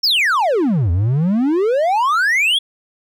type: exponential two-way sweep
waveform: triangle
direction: down then up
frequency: 5588 to 81.6 to 3448 Hz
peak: -11 dBFS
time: 0.03-2.59 s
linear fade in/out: 10 ms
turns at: 0.91 s
effects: none